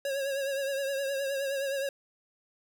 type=tone with vibrato; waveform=square; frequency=549 Hz; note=C#5; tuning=17 cents flat; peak=-30 dBFS; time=0.05-1.89 s; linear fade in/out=2 ms; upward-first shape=triangle; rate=9.6 Hz; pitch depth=56 cents each way; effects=none